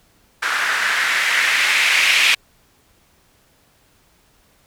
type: noise with low-pass filter sweep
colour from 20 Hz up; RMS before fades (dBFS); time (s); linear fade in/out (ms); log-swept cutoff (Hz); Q
violet; -17; 0.42-2.35; 10; 1500 to 2500; 3
effects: pink hiss -57 dBFS RMS until 4.66 s